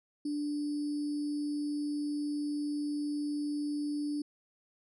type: tone with sample-and-hold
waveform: sine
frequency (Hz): 293.7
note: D4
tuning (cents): 0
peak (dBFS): -31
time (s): 0.25-4.22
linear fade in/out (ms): 5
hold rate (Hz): 4900
effects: resampled to 24000 Hz